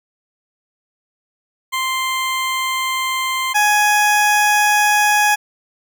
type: tone pair in turn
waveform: 20% pulse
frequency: 1046.5 / 835.4 Hz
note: C6 / G#5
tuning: 0 / +10 cents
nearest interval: major third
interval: 390 cents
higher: first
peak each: -13 / -7 dBFS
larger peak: second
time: 1.72-3.54 / 3.54-5.36 s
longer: neither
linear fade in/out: 20 ms
effects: none